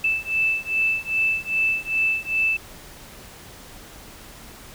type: beating tone pair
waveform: sine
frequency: 2637 / 2639.5 Hz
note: E7 / E7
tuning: 0 / +2 cents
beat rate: 2.5 Hz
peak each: -23 dBFS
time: 0.04-2.57 s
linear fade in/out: 5 ms
effects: pink hiss -43 dBFS RMS until 4.74 s